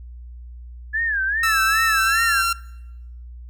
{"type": "tone with vibrato", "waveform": "sine", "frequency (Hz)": 1689, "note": "G#6", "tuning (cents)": 29, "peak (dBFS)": -19, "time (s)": [0.93, 2.43], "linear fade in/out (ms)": 20, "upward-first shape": "sine", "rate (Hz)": 2.5, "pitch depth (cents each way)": 160}
{"type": "tone with pitch glide", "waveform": "sawtooth", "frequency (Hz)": [1318.5, 1368.2], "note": ["E6", "F6"], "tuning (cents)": [0, -36], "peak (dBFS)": -15, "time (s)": [1.43, 2.53], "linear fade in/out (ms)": 5, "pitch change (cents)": 64, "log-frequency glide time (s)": [1.96, 2.23]}
{"effects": ["noise-tail reverb RT60 0.9 s tail -22 dB re dry", "added 60 Hz sine -35 dBFS peak until 3.49 s"]}